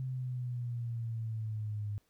sine exponential sweep, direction down, 130.81 to 102.6 Hz, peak -34 dBFS, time 0-1.98 s, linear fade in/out 0 ms, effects pink hiss -74 dBFS RMS until 2.09 s

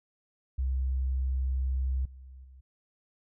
sine tone with level steps, 65.2 Hz, C2, 5 cents flat, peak -26 / -45 / -49 dBFS, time 0.58-2.61 s, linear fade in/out 10 ms, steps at 2.05 / 2.44 s, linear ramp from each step 5 ms, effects none

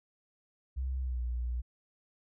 sine tone with pitch glide, 65.1 to 60.39 Hz, C2 to B1, -8 to -38 cents, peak -31 dBFS, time 0.76-1.62 s, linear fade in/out 20 ms, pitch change -130 cents, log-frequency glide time 1-1.21 s, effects none

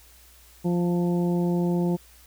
harmonic tone with a mistuned harmonic, 174.61 Hz, F3, in tune, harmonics 1 / 2 / 3 / 4 / 5, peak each -22 / -27 / -35 / -39 / -39 dBFS, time 0.64-1.97 s, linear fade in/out 20 ms, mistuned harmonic 5, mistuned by +18 cents, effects added 60 Hz sine -54 dBFS peak until 2.26 s + white hiss -54 dBFS RMS until 2.26 s

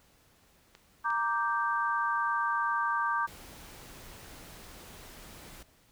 clicks, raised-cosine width 0.2 ms, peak -33 dBFS, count 2, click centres 0.751 / 1.104 s
sine chord, G minor, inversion first, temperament equal, 932.3 / 1174.7 / 1568 Hz, Bb5 / D6 / G6, 0 / 0 / 0 cents, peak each -32 / -30 / -32 dBFS, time 1.04-3.27 s, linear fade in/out 20 ms
pink noise, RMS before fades -49 dBFS, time 3.27-5.63 s, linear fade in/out 5 ms
effects pink hiss -64 dBFS RMS until 5.91 s

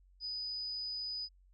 sine tone, 4978 Hz, D#8, in tune, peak -37 dBFS, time 0.2-1.29 s, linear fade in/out 50 ms, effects added 46 Hz sine -61 dBFS peak until 1.53 s

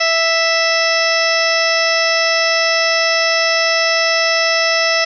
harmonic tone, 659.3 Hz, E5, in tune, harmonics 1 / 2 / 3 / 4 / 5 / 6 / 7 / 8 / 9, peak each -18 / -22 / -18 / -21 / -28 / -27 / -30 / -18 / -28 dBFS, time 0-5.05 s, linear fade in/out 10 ms, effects none

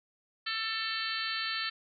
harmonic tone, 444.5 Hz, A4, 18 cents sharp, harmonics 3 / 4 / 5 / 6 / 7 / 8 / 9 / 10, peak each -39 / -37 / -43 / -41 / -40 / -46 / -39 / -39 dBFS, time 0.46-1.7 s, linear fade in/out 10 ms, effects none

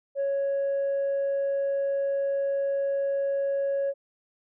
sine tone, 554.4 Hz, C#5, in tune, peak -22 dBFS, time 0.15-3.94 s, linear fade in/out 50 ms, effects tanh soft clip ceiling -22 dBFS

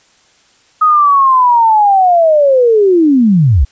sine linear sweep, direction down, 1264 to 55 Hz, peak -5 dBFS, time 0.81-3.65 s, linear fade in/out 10 ms, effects white hiss -50 dBFS RMS until 3.71 s + resampled to 16000 Hz

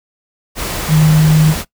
sine tone in noise, 155.56 Hz, D#3, in tune, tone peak -6 dBFS, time 0.88-1.55 s, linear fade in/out 50 ms, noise pink, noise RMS -21 dBFS, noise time 0.55-1.65 s, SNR +12 dB, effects noise-tail reverb RT60 0.1 s tail -19 dB re dry

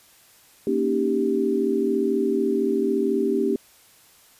sine chord, Eb dominant seventh, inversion second, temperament equal, 233.1 / 277.2 / 311.1 / 392 Hz, Bb3 / Db4 / Eb4 / G4, 0 / 0 / 0 / 0 cents, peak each -26 / -26 / -28 / -22 dBFS, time 0.67-3.56 s, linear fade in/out 2 ms, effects white hiss -54 dBFS RMS until 4.39 s + resampled to 32000 Hz

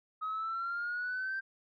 sine exponential sweep, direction up, 1263 to 1577 Hz, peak -32 dBFS, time 0.21-1.41 s, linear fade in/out 20 ms, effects tanh soft clip ceiling -30 dBFS

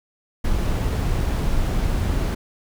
brown noise, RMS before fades -21 dBFS, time 0.44-2.35 s, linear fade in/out 10 ms, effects none

